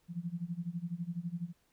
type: tone with tremolo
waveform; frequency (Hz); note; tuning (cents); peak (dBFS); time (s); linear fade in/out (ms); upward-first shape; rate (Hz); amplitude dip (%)
sine; 172; F3; -26; -32; 0.08-1.53; 50; sine; 12; 90
effects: pink hiss -73 dBFS RMS until 1.72 s